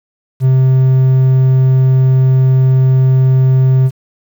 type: tone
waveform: triangle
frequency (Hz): 130.81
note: C3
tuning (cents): 0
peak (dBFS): -4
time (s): 0.4-3.91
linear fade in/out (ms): 50
effects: 7-bit